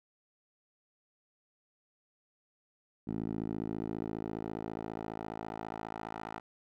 10% pulse tone with band-pass filter sweep, 54.7 Hz, A1, 9 cents flat, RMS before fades -39 dBFS, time 3.07-6.4 s, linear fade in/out 10 ms, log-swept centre 250 to 1000 Hz, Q 1.3, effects none

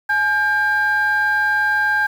sine tone pair together, 846 / 1597 Hz, G#5 / G6, +32 / +32 cents, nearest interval major seventh, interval 1100 cents, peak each -20 / -14 dBFS, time 0.09-2.07 s, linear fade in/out 10 ms, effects tanh soft clip ceiling -11 dBFS + 7-bit

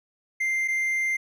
triangle tone pair in turn, 2093 / 2093 Hz, C7 / C7, 0 / 0 cents, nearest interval unison, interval 0 cents, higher neither, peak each -21 dBFS, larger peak neither, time 0.4-0.68 / 0.68-1.17 s, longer second, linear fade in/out 10 ms, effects none

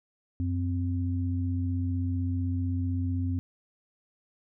sine tone pair together, 91.92 / 260 Hz, F#2 / C4, -11 / -11 cents, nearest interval octave + tritone, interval 1800 cents, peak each -27 / -32 dBFS, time 0.4-3.39 s, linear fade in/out 0 ms, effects none

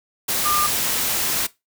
sine tone in noise, 1200 Hz, D6, 37 cents sharp, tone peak -19 dBFS, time 0.45-0.67 s, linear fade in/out 10 ms, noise white, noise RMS -22 dBFS, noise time 0.28-1.47 s, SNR 0 dB, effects noise-tail reverb RT60 0.2 s tail -19 dB re dry

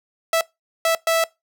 sawtooth tone bursts at uneven times, 657 Hz, E5, 6 cents flat, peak -12 dBFS, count 3, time 0.33-0.41 / 0.85-0.95 / 1.07-1.24 s, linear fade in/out 2 ms, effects noise-tail reverb RT60 0.2 s tail -22 dB re dry

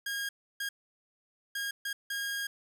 sawtooth tone bursts at uneven times, 1628 Hz, G#6, 35 cents flat, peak -29 dBFS, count 5, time 0.06-0.29 / 0.6-0.69 / 1.55-1.71 / 1.85-1.93 / 2.1-2.47 s, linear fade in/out 5 ms, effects none

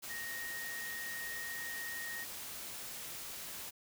sine tone in noise, 1864.7 Hz, A#6, in tune, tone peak -41 dBFS, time 0.09-2.25 s, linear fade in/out 20 ms, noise white, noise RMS -45 dBFS, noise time 0.02-3.71 s, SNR +1 dB, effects none

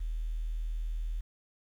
sine tone with quantisation, 40.08 Hz, E1, 48 cents flat, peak -31 dBFS, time 0-1.21 s, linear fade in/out 10 ms, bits 10, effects none

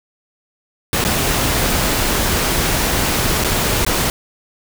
pink noise with dropouts, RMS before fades -17 dBFS, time 0.93-4.1 s, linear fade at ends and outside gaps 1 ms, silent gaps 1.041-1.049 / 3.439-3.445 / 3.849-3.864 s, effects none

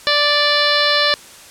harmonic tone with a mistuned harmonic, 586 Hz, D5, 4 cents flat, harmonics 1 / 2 / 3 / 4 / 5 / 6 / 7 / 8 / 9, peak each -20 / -21 / -19 / -25 / -24 / -21 / -19 / -25 / -25 dBFS, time 0.07-1.14 s, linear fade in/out 0 ms, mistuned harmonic 8, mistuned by -25 cents, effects white hiss -40 dBFS RMS until 1.5 s + low-pass 10000 Hz 12 dB/octave

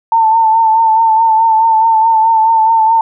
sine tone with vibrato, 894 Hz, A5, 27 cents sharp, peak -6 dBFS, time 0.12-3.01 s, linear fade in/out 2 ms, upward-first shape sine, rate 4.7 Hz, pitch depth 38 cents each way, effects none

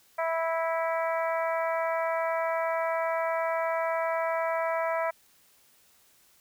harmonic tone, 328.1 Hz, E4, 8 cents flat, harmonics 2 / 3 / 4 / 5 / 6 / 7, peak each -28 / -32 / -35 / -40 / -38 / -41 dBFS, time 0.18-5.11 s, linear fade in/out 10 ms, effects white hiss -62 dBFS RMS until 6.4 s

